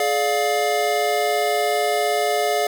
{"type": "chord", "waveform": "square", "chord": "D diminished", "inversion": "second", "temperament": "just", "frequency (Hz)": [422.9, 587.3, 704.8], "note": ["Ab4", "D5", "F5"], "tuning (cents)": [31, 0, 16], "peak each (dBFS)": [-24, -25, -22], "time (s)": [0, 2.67], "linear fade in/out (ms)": 2, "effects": []}